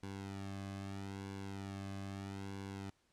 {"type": "tone with flanger", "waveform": "sawtooth", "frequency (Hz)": 98, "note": "G2", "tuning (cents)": 0, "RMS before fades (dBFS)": -45, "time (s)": [0.03, 2.9], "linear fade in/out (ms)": 0, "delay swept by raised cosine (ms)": [1.6, 2.16], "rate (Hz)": 0.78, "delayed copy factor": -0.9, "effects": ["pink hiss -75 dBFS RMS until 3.12 s", "low-pass 9000 Hz 12 dB/octave"]}